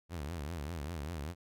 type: tone with vibrato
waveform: sawtooth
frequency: 78.5 Hz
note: D#2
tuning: 16 cents sharp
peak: -34 dBFS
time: 0.09-1.35 s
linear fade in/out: 50 ms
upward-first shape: triangle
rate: 5.1 Hz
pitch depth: 250 cents each way
effects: none